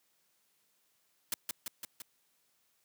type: noise with echo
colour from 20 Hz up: white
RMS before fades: -33 dBFS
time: 1.32-1.34 s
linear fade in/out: 2 ms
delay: 170 ms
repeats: 4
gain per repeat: -3 dB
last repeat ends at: 2.02 s
effects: white hiss -74 dBFS RMS until 2.84 s + high-pass 100 Hz 12 dB/octave